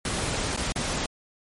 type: noise with dropouts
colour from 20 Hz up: pink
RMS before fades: -28 dBFS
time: 0.05-1.06 s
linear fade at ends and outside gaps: 2 ms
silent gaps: 0.564-0.574 / 0.722-0.758 s
effects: MP3 48 kbps